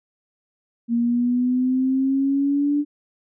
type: exponential sweep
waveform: sine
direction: up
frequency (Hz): 232.9 to 293.7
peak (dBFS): -17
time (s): 0.88-2.85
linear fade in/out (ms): 50
effects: none

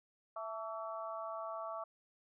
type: harmonic tone with a mistuned harmonic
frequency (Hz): 220.5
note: A3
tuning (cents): +4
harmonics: 3 / 4 / 5 / 6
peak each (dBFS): -43 / -49 / -44 / -49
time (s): 0.36-1.84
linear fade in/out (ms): 5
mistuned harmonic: 5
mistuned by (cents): +53
effects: none

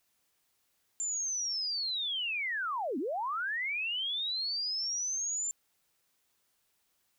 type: linear two-way sweep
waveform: sine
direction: down then up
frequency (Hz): 7280 to 235.9 to 7280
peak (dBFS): -31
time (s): 1-5.51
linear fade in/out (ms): 0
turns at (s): 2.98
effects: white hiss -75 dBFS RMS until 7.18 s

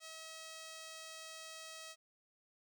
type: tone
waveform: 5% pulse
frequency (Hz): 641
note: E5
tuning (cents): -49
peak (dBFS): -37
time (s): 0-1.96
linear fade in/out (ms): 50
effects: none

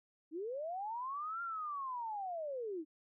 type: linear two-way sweep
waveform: sine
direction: up then down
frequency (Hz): 294.6 to 1400 to 294.6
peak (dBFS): -38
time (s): 0.31-2.85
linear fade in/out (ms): 50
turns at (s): 1.42
effects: none

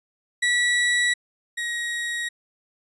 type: tone pair in turn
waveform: 35% pulse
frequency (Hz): 1942 / 1893.3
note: B6 / A#6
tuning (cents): -30 / +26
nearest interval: unison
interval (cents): 44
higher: first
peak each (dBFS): -17 / -24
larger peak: first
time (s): 0.42-1.14 / 1.57-2.29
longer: neither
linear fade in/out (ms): 10
effects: resampled to 24000 Hz

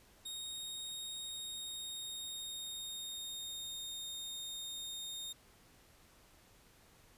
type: tone with pitch glide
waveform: sawtooth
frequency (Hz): 3729 to 3688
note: A#7 to A#7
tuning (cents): 0 to -19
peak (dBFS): -39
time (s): 0.25-5.33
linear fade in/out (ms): 10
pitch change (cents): -19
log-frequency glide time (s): 1.2-3.91
effects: pink hiss -64 dBFS RMS until 7.17 s + resampled to 32000 Hz

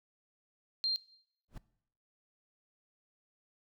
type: tone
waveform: sine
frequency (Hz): 4186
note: C8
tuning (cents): 0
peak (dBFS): -29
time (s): 0.84-0.96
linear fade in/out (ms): 0
type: noise with exponential growth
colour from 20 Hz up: brown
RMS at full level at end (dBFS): -39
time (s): 1.48-1.58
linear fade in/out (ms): 5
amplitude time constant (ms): 20
effects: noise-tail reverb RT60 0.7 s tail -20 dB re dry

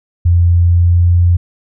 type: tone with pitch glide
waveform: sine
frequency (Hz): 86.5 to 87.45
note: F2 to F2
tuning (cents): -16 to +3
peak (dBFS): -6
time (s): 0.25-1.37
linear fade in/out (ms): 10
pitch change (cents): +19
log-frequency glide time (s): 0.61-1.21
effects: none

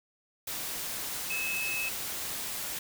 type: tone in noise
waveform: sine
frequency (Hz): 2592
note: E7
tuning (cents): -30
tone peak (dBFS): -31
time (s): 1.3-1.89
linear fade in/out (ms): 5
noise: white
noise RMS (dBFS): -36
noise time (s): 0.47-2.79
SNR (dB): +2
effects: none

